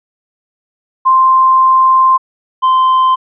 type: tone pair in turn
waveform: sine / triangle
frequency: 1046.5 / 1038.1 Hz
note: C6 / C6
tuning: 0 / -14 cents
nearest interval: unison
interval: 14 cents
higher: first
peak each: -5 dBFS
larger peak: neither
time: 1.05-2.18 / 2.62-3.16 s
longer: first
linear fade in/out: 20 ms
effects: resampled to 8000 Hz